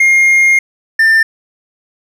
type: tone pair in turn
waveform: triangle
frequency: 2130 / 1791.1 Hz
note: C7 / A6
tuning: +30 / +30 cents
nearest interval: minor third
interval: 300 cents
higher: first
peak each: -4 dBFS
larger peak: neither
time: 0-0.59 / 0.99-1.23 s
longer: first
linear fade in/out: 5 ms
effects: none